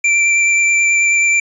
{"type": "tone with vibrato", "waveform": "square", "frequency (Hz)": 2349, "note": "D7", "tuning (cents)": 0, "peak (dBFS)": -11, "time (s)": [0.04, 1.4], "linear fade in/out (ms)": 5, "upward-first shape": "sine", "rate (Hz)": 9.3, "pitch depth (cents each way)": 11, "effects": ["resampled to 22050 Hz"]}